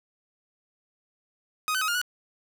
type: tone with pitch steps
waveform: sawtooth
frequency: 1251 / 1519 / 1268 / 1412 / 1470 Hz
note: D#6 / F#6 / D#6 / F6 / F#6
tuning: +9 / +45 / +32 / +19 / -12 cents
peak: -21 dBFS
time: 1.68-2.015 s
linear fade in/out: 0 ms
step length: 67 ms
effects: none